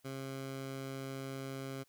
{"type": "tone", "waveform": "15% pulse", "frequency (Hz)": 134.7, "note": "C#3", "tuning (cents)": -49, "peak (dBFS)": -34, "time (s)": [0.04, 1.84], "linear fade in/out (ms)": 20, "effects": ["white hiss -72 dBFS RMS until 1.88 s"]}